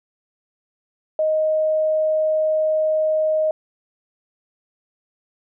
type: tone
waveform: sine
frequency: 624 Hz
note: D#5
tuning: 5 cents sharp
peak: -16 dBFS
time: 1.19-3.51 s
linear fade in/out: 2 ms
effects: none